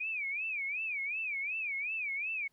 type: tone with vibrato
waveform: sine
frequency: 2400 Hz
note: D7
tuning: 37 cents sharp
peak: -33 dBFS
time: 0-2.48 s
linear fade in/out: 10 ms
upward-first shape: sine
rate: 2.7 Hz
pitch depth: 180 cents each way
effects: pink hiss -75 dBFS RMS until 2.52 s

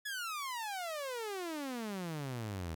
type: exponential sweep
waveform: sawtooth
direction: down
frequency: 1725 to 77.78 Hz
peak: -34 dBFS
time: 0.05-2.75 s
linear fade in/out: 10 ms
effects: 12-bit

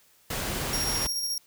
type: noise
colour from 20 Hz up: pink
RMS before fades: -31 dBFS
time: 0.3-1.07 s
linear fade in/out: 5 ms
type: tone with tremolo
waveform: sawtooth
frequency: 5588 Hz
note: F8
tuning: in tune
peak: -24 dBFS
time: 0.73-1.38 s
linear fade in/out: 2 ms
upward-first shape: square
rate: 14 Hz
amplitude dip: 30%
effects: white hiss -61 dBFS RMS until 1.46 s

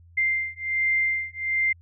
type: beating tone pair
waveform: sine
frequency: 2093 / 2094.3 Hz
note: C7 / C7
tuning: 0 / +1 cents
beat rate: 1.3 Hz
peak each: -25 dBFS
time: 0.17-1.73 s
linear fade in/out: 10 ms
effects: added 85 Hz sine -49 dBFS peak until 1.81 s

